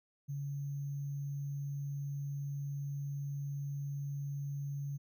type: tone with sample-and-hold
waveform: sine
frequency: 141.3 Hz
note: C#3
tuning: 34 cents sharp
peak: -36 dBFS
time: 0.28-4.98 s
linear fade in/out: 20 ms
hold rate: 6300 Hz
effects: none